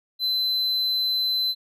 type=tone; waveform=triangle; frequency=4050 Hz; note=B7; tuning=43 cents sharp; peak=-20 dBFS; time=0.19-1.55 s; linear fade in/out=50 ms; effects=none